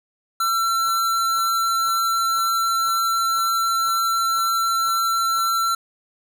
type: tone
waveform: square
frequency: 1349 Hz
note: E6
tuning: 40 cents sharp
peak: -19 dBFS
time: 0.4-5.75 s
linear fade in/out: 5 ms
effects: none